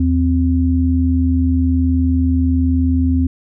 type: tone pair together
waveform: sine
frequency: 80.35 / 260 Hz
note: E2 / C4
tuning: -44 / -11 cents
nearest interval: octave + minor sixth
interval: 2033 cents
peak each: -14 / -15 dBFS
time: 0-3.27 s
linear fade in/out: 5 ms
effects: none